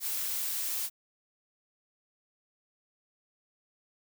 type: noise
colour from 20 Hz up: blue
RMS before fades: -33 dBFS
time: 0-0.9 s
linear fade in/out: 50 ms
effects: none